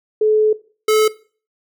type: tone pair in turn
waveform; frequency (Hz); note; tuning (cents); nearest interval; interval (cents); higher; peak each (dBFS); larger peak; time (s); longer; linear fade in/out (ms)
sine / square; 430 / 432.4; A4 / A4; -40 / -30; unison; 10; second; -11 / -12; first; 0.21-0.53 / 0.88-1.08; first; 5
effects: noise-tail reverb RT60 0.4 s tail -18 dB re dry